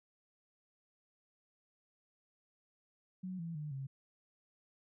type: tone with pitch steps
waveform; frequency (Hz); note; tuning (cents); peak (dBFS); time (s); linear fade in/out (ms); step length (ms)
sine; 185 / 166.73 / 150.27 / 135.43; F#3 / E3 / D3 / C#3; 0 / +20 / +40 / -40; -39; 3.23-3.87; 10; 160
effects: none